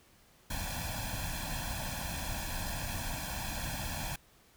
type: noise with comb filter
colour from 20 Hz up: pink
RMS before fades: -37 dBFS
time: 0.5-4.16 s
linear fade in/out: 5 ms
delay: 1.2 ms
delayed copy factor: +1
effects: pink hiss -63 dBFS RMS until 4.56 s